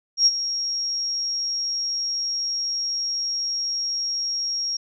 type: tone with ADSR envelope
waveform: sine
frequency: 5588 Hz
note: F8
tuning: in tune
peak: -11 dBFS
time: 0.17-4.77 s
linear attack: 93 ms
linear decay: 37 ms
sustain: -12 dB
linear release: 6 ms
effects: none